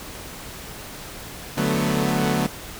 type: chord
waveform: sawtooth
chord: B minor seventh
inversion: first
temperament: equal with one note detuned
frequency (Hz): 147.85 / 185 / 220 / 246.9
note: D3 / F#3 / A3 / B3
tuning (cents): +12 / 0 / 0 / 0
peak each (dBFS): -21 / -22 / -21 / -22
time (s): 1.57-2.47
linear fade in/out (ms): 10
effects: pink hiss -37 dBFS RMS until 2.79 s